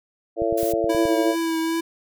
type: harmonic tone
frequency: 112.6 Hz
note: A2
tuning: 40 cents sharp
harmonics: 3 / 4 / 5 / 6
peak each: -25 / -25 / -25 / -25 dBFS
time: 0.36-1.36 s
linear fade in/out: 50 ms
type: click train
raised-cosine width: 5 ms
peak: -22 dBFS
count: 7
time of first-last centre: 0.42-1.054 s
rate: 9.46 Hz
type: noise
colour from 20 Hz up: blue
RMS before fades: -33 dBFS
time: 0.57-0.73 s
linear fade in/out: 10 ms
type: tone with vibrato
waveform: square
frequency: 327.6 Hz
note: E4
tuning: 11 cents flat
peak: -22 dBFS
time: 0.89-1.81 s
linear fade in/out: 10 ms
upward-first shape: triangle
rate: 2.5 Hz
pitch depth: 23 cents each way
effects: none